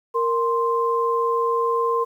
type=tone pair together; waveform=sine; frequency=464.8 / 1046.5 Hz; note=A#4 / C6; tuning=-5 / 0 cents; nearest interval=octave + major second; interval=1405 cents; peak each=-21 dBFS; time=0.14-2.05 s; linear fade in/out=20 ms; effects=9-bit